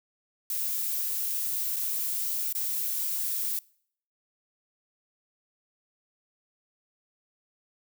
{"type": "noise with dropouts", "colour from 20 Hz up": "violet", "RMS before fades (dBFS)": -30, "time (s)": [0.5, 3.59], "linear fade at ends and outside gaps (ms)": 2, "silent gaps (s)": [[1.761, 1.765], [2.527, 2.55]], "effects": ["noise-tail reverb RT60 0.6 s tail -24 dB re dry"]}